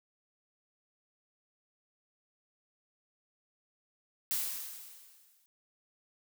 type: noise with exponential decay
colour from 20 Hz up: blue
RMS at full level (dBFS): -31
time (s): 4.31-5.46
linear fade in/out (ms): 0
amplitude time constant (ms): 250
effects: none